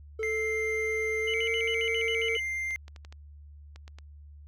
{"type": "tone with pitch glide", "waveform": "triangle", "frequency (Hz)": [440, 453.7], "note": ["A4", "A#4"], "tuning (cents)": [0, -47], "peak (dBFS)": -28, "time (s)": [0.19, 2.37], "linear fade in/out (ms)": 5, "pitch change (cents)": 53, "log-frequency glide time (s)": [1.22, 1.44]}
{"type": "tone", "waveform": "triangle", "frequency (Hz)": 2097, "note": "C7", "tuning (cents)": 3, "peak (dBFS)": -28, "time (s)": [0.23, 2.76], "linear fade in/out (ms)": 0}
{"type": "tone with vibrato", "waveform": "sine", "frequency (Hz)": 2600, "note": "E7", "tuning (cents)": -24, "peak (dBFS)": -31, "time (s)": [1.27, 2.4], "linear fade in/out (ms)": 10, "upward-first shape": "square", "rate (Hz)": 7.4, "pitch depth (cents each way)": 230}
{"type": "clicks", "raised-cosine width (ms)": 0.2, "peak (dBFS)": -31, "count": 8, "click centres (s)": [2.708, 2.881, 2.962, 3.049, 3.125, 3.76, 3.879, 3.986]}
{"effects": ["added 73 Hz sine -46 dBFS peak until 4.47 s"]}